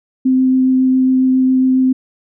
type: tone with vibrato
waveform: sine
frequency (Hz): 259.3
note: C4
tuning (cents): -15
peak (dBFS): -9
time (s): 0.25-1.93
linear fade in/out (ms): 10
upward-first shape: triangle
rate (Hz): 7.3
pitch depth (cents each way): 9
effects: none